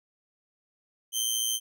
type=tone with amplitude modulation; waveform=15% pulse; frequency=3120 Hz; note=G7; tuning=9 cents flat; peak=-16 dBFS; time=1.12-1.6 s; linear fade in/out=50 ms; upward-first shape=sine; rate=114 Hz; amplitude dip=65%; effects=none